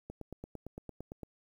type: click train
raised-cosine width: 2 ms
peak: -29 dBFS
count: 11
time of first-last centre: 0.1-1.233 s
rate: 8.83 Hz
effects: 10-bit